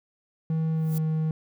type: tone with pitch glide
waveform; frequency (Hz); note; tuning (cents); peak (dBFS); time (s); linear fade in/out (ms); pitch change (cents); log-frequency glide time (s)
triangle; 160.1 to 157.71; D#3 to D#3; +50 to +24; -21; 0.5-1.31; 2; -26; 0.72-0.98
type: noise with exponential growth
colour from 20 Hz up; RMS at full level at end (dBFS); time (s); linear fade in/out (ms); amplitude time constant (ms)
violet; -35; 0.76-0.98; 2; 46
effects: none